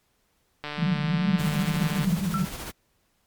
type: click train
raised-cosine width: 0.3 ms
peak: -17 dBFS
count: 209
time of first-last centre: 0.64-2.045 s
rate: 148 Hz
type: band-pass noise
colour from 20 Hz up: white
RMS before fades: -25 dBFS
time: 0.77-2.46 s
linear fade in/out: 20 ms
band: 150 to 200 Hz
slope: 96 dB/octave
type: noise with tremolo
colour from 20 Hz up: pink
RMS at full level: -35 dBFS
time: 1.38-2.72 s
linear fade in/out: 20 ms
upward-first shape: sine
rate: 14 Hz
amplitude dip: 35%
type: tone with exponential decay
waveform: sine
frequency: 1339 Hz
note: E6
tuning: 27 cents sharp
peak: -24 dBFS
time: 2.34-2.56 s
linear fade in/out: 1 ms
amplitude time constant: 47 ms
effects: pink hiss -69 dBFS RMS until 3.26 s + MP3 96 kbps